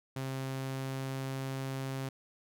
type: tone with pitch glide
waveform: sawtooth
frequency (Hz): 133.2 to 133.97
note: C3 to C3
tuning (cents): +31 to +41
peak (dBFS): -31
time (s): 0.16-2.09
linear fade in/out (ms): 5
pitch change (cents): +10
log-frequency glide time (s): 0.47-1.39
effects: none